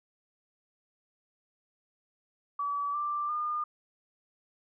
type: tone with pitch steps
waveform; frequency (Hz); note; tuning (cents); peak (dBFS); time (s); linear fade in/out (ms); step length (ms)
sine; 1146 / 1178.9 / 1212.7; D6 / D6 / D#6; -43 / +6 / -45; -29; 2.59-3.64; 5; 350
effects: none